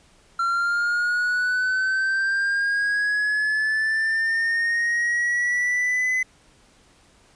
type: linear sweep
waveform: triangle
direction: up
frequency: 1363 to 2028 Hz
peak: -18 dBFS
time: 0.39-6.23 s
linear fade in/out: 5 ms
effects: pink hiss -56 dBFS RMS until 7.35 s + resampled to 22050 Hz